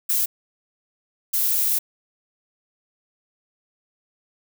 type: noise bursts at uneven times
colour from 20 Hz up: violet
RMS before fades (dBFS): -21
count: 2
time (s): 0.09-0.26 / 1.33-1.79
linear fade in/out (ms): 10
effects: none